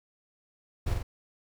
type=noise with echo; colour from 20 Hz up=brown; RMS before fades=-29 dBFS; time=0.86-0.94 s; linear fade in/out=10 ms; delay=45 ms; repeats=2; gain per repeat=-3 dB; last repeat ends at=1.03 s; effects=none